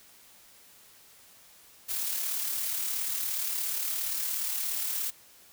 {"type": "noise with amplitude modulation", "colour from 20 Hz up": "blue", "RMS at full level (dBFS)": -30, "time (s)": [1.88, 5.11], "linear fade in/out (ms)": 20, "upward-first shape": "sine", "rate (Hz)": 37.1, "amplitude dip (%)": 35, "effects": ["white hiss -56 dBFS RMS until 5.52 s"]}